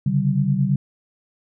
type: tone cluster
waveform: sine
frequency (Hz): 136.3 / 145.2 / 192.4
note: C#3 / D3 / G3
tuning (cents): -29 / -19 / -32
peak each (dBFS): -21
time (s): 0.06-0.76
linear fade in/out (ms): 5
effects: none